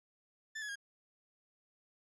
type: tone with pitch steps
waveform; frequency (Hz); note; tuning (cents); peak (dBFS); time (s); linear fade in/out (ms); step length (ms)
40% pulse; 1760 / 1692.2 / 1627; A6 / G#6 / G#6; 0 / +32 / -36; -39; 0.55-0.757; 10; 69
effects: resampled to 22050 Hz